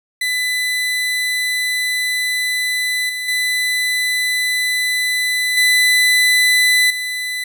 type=tone with level steps; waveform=30% pulse; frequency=2000 Hz; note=B6; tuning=21 cents sharp; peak=-14 / -19 / -13 / -8 / -18 dBFS; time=0.21-7.44 s; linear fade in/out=5 ms; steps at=3.09 / 3.28 / 5.57 / 6.9 s; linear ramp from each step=5 ms; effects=none